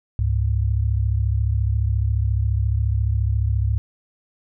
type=tone pair together; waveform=sine; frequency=69.47 / 103.83 Hz; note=C#2 / G#2; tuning=+4 / 0 cents; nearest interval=perfect fifth; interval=696 cents; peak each=-20 dBFS; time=0.19-3.78 s; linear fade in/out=0 ms; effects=none